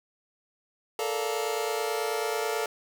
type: chord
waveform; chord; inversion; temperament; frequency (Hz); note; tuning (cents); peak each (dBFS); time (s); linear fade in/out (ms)
sawtooth; Bb major seventh; third; just; 437 / 466.2 / 582.7 / 699.2; A4 / Bb4 / D5 / F5; -12 / 0 / -14 / +2; -26 / -30 / -32 / -31; 0.99-2.66; 2
effects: none